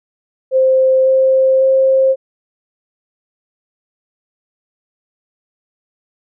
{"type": "tone with pitch steps", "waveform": "sine", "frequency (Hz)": [523.3, 526.9, 530.6], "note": ["C5", "C5", "C5"], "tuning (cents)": [0, 12, 24], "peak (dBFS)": -8, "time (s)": [0.51, 2.16], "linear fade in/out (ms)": 50, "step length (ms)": 550, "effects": []}